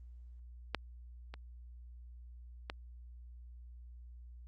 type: clicks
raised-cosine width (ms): 0.3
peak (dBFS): -16 / -30 / -22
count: 3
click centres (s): 0.747 / 1.34 / 2.699
effects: added 60 Hz sine -49 dBFS peak until 4.47 s + Opus 32 kbps